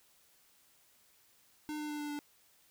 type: tone with pitch steps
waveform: square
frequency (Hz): 302.2 / 299.8 / 297.4 / 295 / 292.6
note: D4 / D4 / D4 / D4 / D4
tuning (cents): +50 / +36 / +22 / +8 / -6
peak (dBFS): -38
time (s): 1.69-2.19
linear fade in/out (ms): 0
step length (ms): 100
effects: white hiss -67 dBFS RMS until 2.7 s